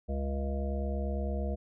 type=harmonic tone; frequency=68.8 Hz; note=C#2; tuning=12 cents flat; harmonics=1 / 3 / 5 / 7 / 9 / 10; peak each=-31 / -38 / -45 / -41 / -41 / -45 dBFS; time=0.08-1.56 s; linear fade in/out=20 ms; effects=none